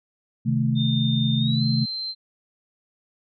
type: chord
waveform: sine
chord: A diminished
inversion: first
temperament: equal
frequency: 130.81 / 155.56 / 220 Hz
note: C3 / Eb3 / A3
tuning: 0 / 0 / 0 cents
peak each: -22 / -26 / -23 dBFS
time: 0.45-1.86 s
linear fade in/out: 20 ms
type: tone with pitch glide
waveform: sine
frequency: 3626 to 4117 Hz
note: A#7 to C8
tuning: -49 to -29 cents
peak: -27 dBFS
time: 0.75-2.15 s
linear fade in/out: 50 ms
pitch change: +220 cents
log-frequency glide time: 1.38-1.64 s
effects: none